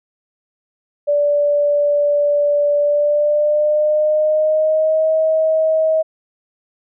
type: tone with pitch glide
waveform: sine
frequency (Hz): 582 to 634.7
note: D5 to D#5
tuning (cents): -16 to +34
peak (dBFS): -12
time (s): 1.07-6.03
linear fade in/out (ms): 20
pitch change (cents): +150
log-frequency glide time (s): 2.78-5.12
effects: none